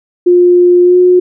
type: tone with pitch glide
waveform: sine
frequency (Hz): 354.8 to 361.4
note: F4 to F#4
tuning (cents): +27 to -41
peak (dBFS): -3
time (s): 0.26-1.2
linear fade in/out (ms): 10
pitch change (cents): +32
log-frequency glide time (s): 0.83-0.97
effects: none